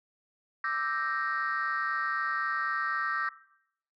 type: chord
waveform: sine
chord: E half-diminished seventh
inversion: third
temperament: equal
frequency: 1174.7 / 1318.5 / 1568 / 1864.7 Hz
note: D6 / E6 / G6 / Bb6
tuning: 0 / 0 / 0 / 0 cents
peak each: -33 dBFS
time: 0.64-3.29 s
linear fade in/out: 2 ms
effects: noise-tail reverb RT60 0.7 s tail -17 dB re dry + tanh soft clip ceiling -22 dBFS